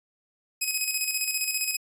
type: tone with tremolo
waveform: 10% pulse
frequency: 2532 Hz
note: D#7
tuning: 30 cents sharp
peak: -15 dBFS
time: 0.61-1.77 s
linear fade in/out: 10 ms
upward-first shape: square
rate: 15 Hz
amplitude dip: 50%
effects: resampled to 32000 Hz